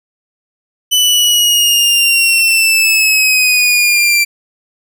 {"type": "linear sweep", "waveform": "sawtooth", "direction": "down", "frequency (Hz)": [3000, 2349], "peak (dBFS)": -5, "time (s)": [0.91, 4.25], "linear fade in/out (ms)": 20, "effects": []}